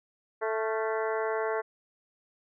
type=harmonic tone with a mistuned harmonic; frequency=220 Hz; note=A3; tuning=in tune; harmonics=2 / 3 / 4 / 5 / 6 / 7 / 8 / 9; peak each=-30 / -34 / -36 / -38 / -40 / -41 / -42 / -43 dBFS; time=0.41-1.62 s; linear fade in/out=20 ms; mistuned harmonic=6; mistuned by=+74 cents; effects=none